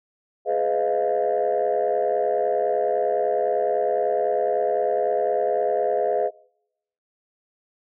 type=chord; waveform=sine; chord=F half-diminished seventh; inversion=first; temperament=just; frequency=419.1 / 502.9 / 628.6 / 698.5 Hz; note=Ab4 / Cb5 / Eb5 / F5; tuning=+16 / +31 / +18 / 0 cents; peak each=-24 dBFS; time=0.45-6.31 s; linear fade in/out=50 ms; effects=noise-tail reverb RT60 0.8 s tail -25 dB re dry + tanh soft clip ceiling -13 dBFS